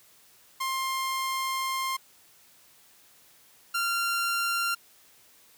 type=tone pair in turn; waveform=sawtooth; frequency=1058 / 1383.2 Hz; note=C6 / F6; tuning=+19 / -17 cents; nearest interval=perfect fourth; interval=464 cents; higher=second; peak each=-24 / -22 dBFS; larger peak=second; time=0.6-1.97 / 3.74-4.75 s; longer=first; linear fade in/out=10 ms; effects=white hiss -58 dBFS RMS until 5.57 s + high-pass 60 Hz 12 dB/octave